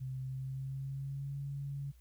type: tone with pitch glide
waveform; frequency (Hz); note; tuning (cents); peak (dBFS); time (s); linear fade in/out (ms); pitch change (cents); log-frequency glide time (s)
sine; 130.81 to 140.2; C3 to C#3; 0 to +20; -37; 0-1.92; 20; +120; 0.23-1.37
effects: added 60 Hz sine -57 dBFS peak until 2 s + white hiss -72 dBFS RMS until 2 s